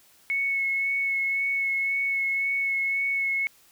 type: tone with vibrato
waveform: sine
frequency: 2199 Hz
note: C#7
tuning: 14 cents flat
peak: -23 dBFS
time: 0.3-3.47 s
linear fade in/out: 0 ms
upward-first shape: sine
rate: 1.9 Hz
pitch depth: 15 cents each way
effects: white hiss -58 dBFS RMS until 3.71 s